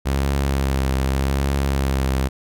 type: tone with vibrato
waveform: sawtooth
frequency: 67.7 Hz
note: C#2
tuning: 40 cents flat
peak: -14 dBFS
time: 0.05-2.29 s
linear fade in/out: 20 ms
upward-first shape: triangle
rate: 0.84 Hz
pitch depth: 43 cents each way
effects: none